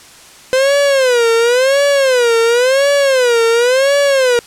45% pulse tone with vibrato, 510 Hz, C5, 44 cents flat, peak -9 dBFS, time 0.53-4.39 s, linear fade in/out 0 ms, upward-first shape sine, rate 0.94 Hz, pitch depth 190 cents each way, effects white hiss -39 dBFS RMS until 4.46 s + low-pass 9000 Hz 12 dB/octave

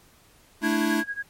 square chord, A suspended fourth, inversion none, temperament equal with one note detuned, 220 / 295.5 / 329.6 Hz, A3 / D4 / E4, 0 / +11 / 0 cents, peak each -27 dBFS, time 0.61-1.04 s, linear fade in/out 50 ms
sine tone with tremolo, 1645 Hz, G#6, 17 cents flat, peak -26 dBFS, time 0.63-1.23 s, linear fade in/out 10 ms, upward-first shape sine, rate 11 Hz, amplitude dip 90%
effects pink hiss -57 dBFS RMS until 1.29 s + MP3 64 kbps

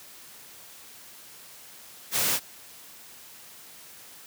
white noise, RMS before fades -25 dBFS, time 2.11-2.4 s, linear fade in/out 50 ms, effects white hiss -48 dBFS RMS until 4.26 s + high-pass 80 Hz 12 dB/octave

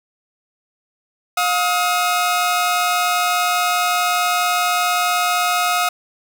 sawtooth tone pair together, 712 / 1268.6 Hz, F5 / D#6, +33 / +33 cents, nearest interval minor seventh, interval 1000 cents, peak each -15 dBFS, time 1.37-5.89 s, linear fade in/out 5 ms, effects none

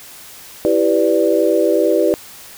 sine chord, E minor seventh, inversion none, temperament equal with one note detuned, 329.6 / 392 / 498.8 / 587.3 Hz, E4 / G4 / B4 / D5, 0 / 0 / +17 / 0 cents, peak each -17 dBFS, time 0.65-2.14 s, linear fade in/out 0 ms, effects white hiss -38 dBFS RMS until 2.57 s

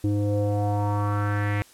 square tone with low-pass filter sweep, 102.9 Hz, G#2, 16 cents flat, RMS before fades -24 dBFS, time 0.04-1.62 s, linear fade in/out 0 ms, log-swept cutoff 350 to 2200 Hz, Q 3.9, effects white hiss -53 dBFS RMS until 1.73 s + low-pass 12000 Hz 12 dB/octave

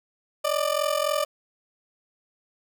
30% pulse ring-modulated tone, 595 Hz, D5, 22 cents sharp, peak -17 dBFS, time 0.44-1.25 s, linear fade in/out 10 ms, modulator 21.8 Hz, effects none

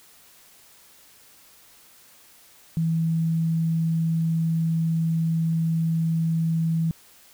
sine tone pair in turn, 163.4 / 163.4 Hz, E3 / E3, -15 / -15 cents, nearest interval unison, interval 0 cents, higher neither, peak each -20 dBFS, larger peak neither, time 2.77-5.53 / 5.53-6.91 s, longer first, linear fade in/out 0 ms, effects white hiss -53 dBFS RMS until 7.33 s

